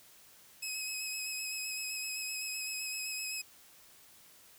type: tone with vibrato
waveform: 15% pulse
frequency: 2551 Hz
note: D#7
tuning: 43 cents sharp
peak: -29 dBFS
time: 0.62-3.42 s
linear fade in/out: 10 ms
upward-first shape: square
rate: 7.8 Hz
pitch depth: 16 cents each way
effects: white hiss -59 dBFS RMS until 4.58 s